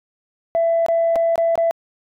sine tone with dropouts, 667 Hz, E5, 20 cents sharp, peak -13 dBFS, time 0.55-1.71 s, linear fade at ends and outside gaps 0 ms, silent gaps 0.863-0.885 / 1.157-1.161 / 1.357-1.379 / 1.555-1.577 s, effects tanh soft clip ceiling -11 dBFS

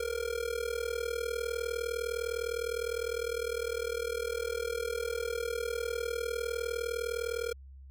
square tone with amplitude modulation, 469.2 Hz, A#4, 11 cents sharp, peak -29 dBFS, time 0-7.53 s, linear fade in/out 5 ms, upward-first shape sine, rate 39.8 Hz, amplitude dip 90%, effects added 67 Hz sine -47 dBFS peak until 7.9 s

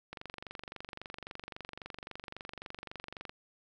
click train, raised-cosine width 0.3 ms, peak -26 dBFS, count 76, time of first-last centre 0.13-3.295 s, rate 23.7 Hz, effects none

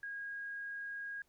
sine tone, 1636 Hz, G#6, 26 cents flat, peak -40 dBFS, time 0.03-1.22 s, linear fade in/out 2 ms, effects pink hiss -75 dBFS RMS until 1.28 s

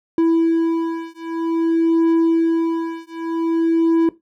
triangle beating tone pair, 329.6 / 330.12 Hz, E4 / E4, 0 / +3 cents, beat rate 0.52 Hz, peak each -16 dBFS, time 0.18-4.09 s, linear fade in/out 2 ms, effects noise-tail reverb RT60 0.2 s tail -17 dB re dry

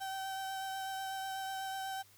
35% pulse tone with vibrato, 771 Hz, G5, 29 cents flat, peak -36 dBFS, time 0-2.03 s, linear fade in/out 20 ms, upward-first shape triangle, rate 8.1 Hz, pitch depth 16 cents each way, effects added 100 Hz sine -69 dBFS peak until 2.17 s + white hiss -63 dBFS RMS until 2.17 s

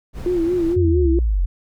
brown noise, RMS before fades -30 dBFS, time 0.13-0.77 s, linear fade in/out 50 ms
sine tone with vibrato, 345.2 Hz, F4, 20 cents flat, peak -16 dBFS, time 0.26-1.19 s, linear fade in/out 2 ms, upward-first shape sine, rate 4.4 Hz, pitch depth 87 cents each way
sine linear sweep, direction down, 92.5 to 41.2 Hz, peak -15 dBFS, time 0.76-1.46 s, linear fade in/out 10 ms
clicks, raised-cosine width 5 ms, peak -21 dBFS, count 3, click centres 0.851 / 0.885 / 1.056 s
effects none

